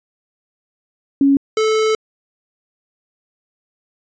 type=tone pair in turn; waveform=sine / square; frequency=277.2 / 436.4 Hz; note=C#4 / A4; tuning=0 / -14 cents; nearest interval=minor sixth; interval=786 cents; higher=second; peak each=-9 / -14 dBFS; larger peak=first; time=1.21-1.37 / 1.57-1.95 s; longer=second; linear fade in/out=2 ms; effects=resampled to 16000 Hz